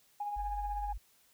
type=tone with tremolo; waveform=sine; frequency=824 Hz; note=G#5; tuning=14 cents flat; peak=-32 dBFS; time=0.2-0.93 s; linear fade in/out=5 ms; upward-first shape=triangle; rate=16 Hz; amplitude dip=50%
type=tone; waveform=sine; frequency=49.16 Hz; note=G1; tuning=6 cents sharp; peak=-37 dBFS; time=0.36-0.98 s; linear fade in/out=10 ms
effects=tanh soft clip ceiling -26 dBFS + white hiss -67 dBFS RMS until 1.33 s